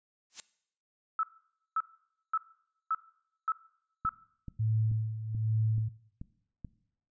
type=noise with exponential growth; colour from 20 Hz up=blue; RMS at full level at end=-32 dBFS; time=0.3-0.4 s; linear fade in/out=0 ms; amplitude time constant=21 ms
type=tone bursts; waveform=sine; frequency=1307 Hz; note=E6; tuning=15 cents flat; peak=-26 dBFS; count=6; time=1.19-4.092 s; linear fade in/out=2 ms; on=42 ms; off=530 ms
type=click train; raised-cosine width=5 ms; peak=-29 dBFS; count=7; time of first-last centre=4.05-6.647 s; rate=2.31 Hz
type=tone with tremolo; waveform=sine; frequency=110 Hz; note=A2; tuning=in tune; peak=-24 dBFS; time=4.59-5.89 s; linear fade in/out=10 ms; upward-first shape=sine; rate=1.2 Hz; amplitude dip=70%
effects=noise-tail reverb RT60 0.7 s tail -19 dB re dry + resampled to 16000 Hz